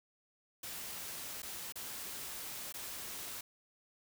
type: noise with dropouts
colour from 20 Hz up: white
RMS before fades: -44 dBFS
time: 0.63-3.41 s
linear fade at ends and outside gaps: 5 ms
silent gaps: 1.421-1.429 / 1.724-1.756 / 2.725-2.74 s
effects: none